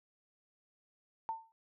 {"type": "tone with exponential decay", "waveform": "sine", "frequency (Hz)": 898, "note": "A5", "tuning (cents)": 35, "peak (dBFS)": -31, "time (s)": [1.29, 1.52], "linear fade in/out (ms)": 0, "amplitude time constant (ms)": 48, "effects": []}